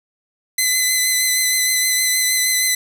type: tone with vibrato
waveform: 10% pulse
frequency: 2024 Hz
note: B6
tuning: 42 cents sharp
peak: -6 dBFS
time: 0.58-2.75 s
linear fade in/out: 5 ms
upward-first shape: triangle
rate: 6.4 Hz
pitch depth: 24 cents each way
effects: 8-bit